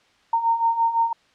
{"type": "beating tone pair", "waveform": "sine", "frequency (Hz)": [915, 920.9], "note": ["A#5", "A#5"], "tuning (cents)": [-32, -21], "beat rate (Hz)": 5.9, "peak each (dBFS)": [-24, -19], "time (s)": [0.33, 1.13], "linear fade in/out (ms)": 5, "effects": ["white hiss -59 dBFS RMS until 1.34 s", "low-pass 4000 Hz 12 dB/octave"]}